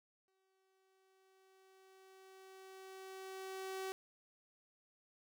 sawtooth tone with exponential growth, 381 Hz, G4, 49 cents flat, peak -36 dBFS, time 0.28-3.92 s, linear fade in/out 0 ms, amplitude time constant 790 ms, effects none

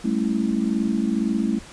sine chord, A dominant seventh, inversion third, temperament just, 198 / 220 / 275 / 330 Hz, G3 / A3 / C#4 / E4, +18 / 0 / -14 / +2 cents, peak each -26 / -22 / -27 / -28 dBFS, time 0.04-1.59 s, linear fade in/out 10 ms, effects pink hiss -43 dBFS RMS until 1.72 s + resampled to 22050 Hz

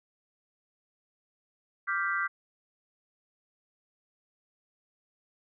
sine chord, G dominant seventh, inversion second, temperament equal, 1174.7 / 1396.9 / 1568 / 1975.5 Hz, D6 / F6 / G6 / B6, 0 / 0 / 0 / 0 cents, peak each -33 / -33 / -31 / -35 dBFS, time 1.87-2.28 s, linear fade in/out 20 ms, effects none

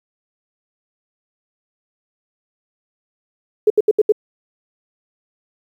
sine tone bursts, 425.2 Hz, G#4, 41 cents sharp, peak -8 dBFS, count 5, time 3.67-4.122 s, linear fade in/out 5 ms, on 32 ms, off 73 ms, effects 8-bit

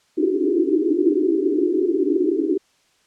pink band-pass noise, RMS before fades -19 dBFS, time 0.17-2.58 s, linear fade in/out 10 ms, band 290 to 400 Hz, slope 96 dB/octave, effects white hiss -61 dBFS RMS until 3.06 s + low-pass 7000 Hz 12 dB/octave

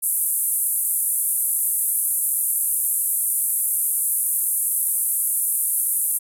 pink band-pass noise, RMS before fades -22 dBFS, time 0.02-6.19 s, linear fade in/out 20 ms, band 9300 to 13000 Hz, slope 48 dB/octave, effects none

